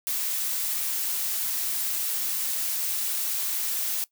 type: noise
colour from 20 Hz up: blue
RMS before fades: -28 dBFS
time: 0.07-4.04 s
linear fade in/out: 0 ms
effects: noise-tail reverb RT60 0.1 s tail -20 dB re dry